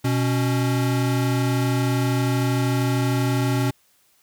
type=tone pair together; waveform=square; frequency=123.48 / 277.2 Hz; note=B2 / C#4; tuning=0 / 0 cents; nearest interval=octave + major second; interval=1400 cents; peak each=-21 / -25 dBFS; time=0.04-3.71 s; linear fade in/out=10 ms; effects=white hiss -61 dBFS RMS until 4.22 s